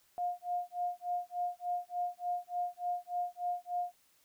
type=tone with tremolo; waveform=sine; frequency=710 Hz; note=F5; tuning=28 cents sharp; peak=-30 dBFS; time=0.18-3.94 s; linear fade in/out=0 ms; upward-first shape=sine; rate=3.4 Hz; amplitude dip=100%; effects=white hiss -69 dBFS RMS until 4.24 s